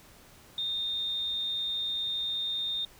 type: tone with amplitude modulation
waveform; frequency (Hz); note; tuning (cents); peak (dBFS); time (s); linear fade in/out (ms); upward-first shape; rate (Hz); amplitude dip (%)
sine; 3655; A#7; -35; -28; 0.58-2.85; 2; sine; 237; 25
effects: pink hiss -55 dBFS RMS until 2.99 s